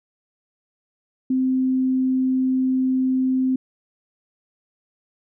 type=tone; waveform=sine; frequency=259.5 Hz; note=C4; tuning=14 cents flat; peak=-17 dBFS; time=1.3-3.56 s; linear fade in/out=5 ms; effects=none